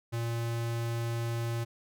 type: tone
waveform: square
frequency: 116.54 Hz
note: A#2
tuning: in tune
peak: -31 dBFS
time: 0.12-1.65 s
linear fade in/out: 20 ms
effects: none